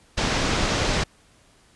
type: low-pass noise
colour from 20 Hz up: pink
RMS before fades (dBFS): -23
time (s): 0.17-1.04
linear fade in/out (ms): 10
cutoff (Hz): 6500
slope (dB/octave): 24
effects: pink hiss -57 dBFS RMS until 1.75 s + resampled to 24000 Hz